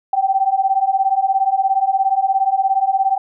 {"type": "beating tone pair", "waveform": "sine", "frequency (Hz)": [765, 782], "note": ["G5", "G5"], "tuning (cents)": [-42, -4], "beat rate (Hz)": 17, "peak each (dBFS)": [-17, -16], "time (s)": [0.13, 3.18], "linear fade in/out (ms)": 5, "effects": []}